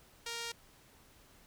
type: tone with band-pass filter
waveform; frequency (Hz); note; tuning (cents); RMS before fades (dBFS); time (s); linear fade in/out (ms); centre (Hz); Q
sawtooth; 466.2; A#4; 0; -41; 0.26-0.52; 5; 4700; 0.78
effects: pink hiss -62 dBFS RMS until 1.46 s